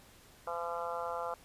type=harmonic tone; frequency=170.5 Hz; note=F3; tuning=41 cents flat; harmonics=3 / 4 / 5 / 6 / 7 / 8; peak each=-40 / -41 / -42 / -43 / -43 / -44 dBFS; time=0.47-1.34 s; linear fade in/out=2 ms; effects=pink hiss -59 dBFS RMS until 1.44 s + resampled to 32000 Hz